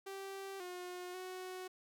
sawtooth tone with pitch steps, 389.7 / 359.7 / 369.6 Hz, G4 / F#4 / F#4, -10 / -49 / -2 cents, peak -40 dBFS, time 0.06-1.68 s, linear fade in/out 10 ms, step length 540 ms, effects none

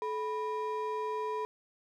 triangle ring-modulated tone, 708 Hz, F5, 23 cents sharp, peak -27 dBFS, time 0.02-1.45 s, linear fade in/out 0 ms, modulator 277 Hz, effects none

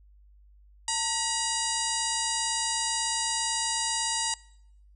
harmonic tone with a mistuned harmonic, 958 Hz, A#5, 47 cents sharp, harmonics 1 / 2 / 3 / 4 / 5 / 6 / 7 / 8 / 9 / 10, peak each -33 / -38 / -37 / -37 / -34 / -37 / -36 / -32 / -38 / -38 dBFS, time 0.88-4.34 s, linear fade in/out 2 ms, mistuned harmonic 1, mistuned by -100 cents, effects noise-tail reverb RT60 0.8 s tail -25 dB re dry + added 50 Hz sine -53 dBFS peak until 4.95 s

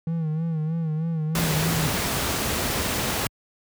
triangle tone with vibrato, 160.3 Hz, E3, 48 cents flat, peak -21 dBFS, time 0.07-1.87 s, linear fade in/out 2 ms, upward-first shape sine, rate 3.2 Hz, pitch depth 71 cents each way
pink noise, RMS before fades -25 dBFS, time 1.35-3.27 s, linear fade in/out 2 ms
effects high-pass 60 Hz 12 dB/octave

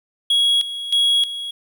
triangle tone with tremolo, 3322 Hz, G#7, in tune, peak -12 dBFS, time 0.3-1.51 s, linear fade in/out 5 ms, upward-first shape square, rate 1.6 Hz, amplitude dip 75%, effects 9-bit

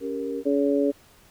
sine chord, G diminished, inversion second, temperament equal with one note detuned, 278.8 / 392 / 466.2 Hz, Db4 / G4 / Bb4, +10 / 0 / 0 cents, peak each -31 / -33 / -30 dBFS, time 0-0.44 s, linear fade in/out 50 ms
harmonic tone, 141.4 Hz, C#3, 35 cents sharp, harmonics 2 / 3 / 4, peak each -22 / -24 / -25 dBFS, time 0.45-0.92 s, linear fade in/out 20 ms
effects pink hiss -55 dBFS RMS until 1.3 s

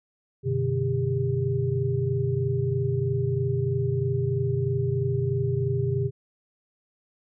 sine tone cluster, 95.2 / 126.1 / 149.2 / 399.6 Hz, F#2 / B2 / D3 / G4, +50 / +36 / +28 / +33 cents, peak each -32 / -25 / -30 / -28 dBFS, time 0.43-6.11 s, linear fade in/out 50 ms, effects none

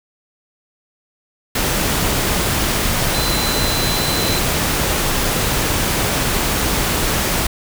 sine tone in noise, 4042 Hz, B7, 39 cents sharp, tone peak -23 dBFS, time 3.14-4.39 s, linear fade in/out 5 ms, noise pink, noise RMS -18 dBFS, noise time 1.55-7.47 s, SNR -8 dB, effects none

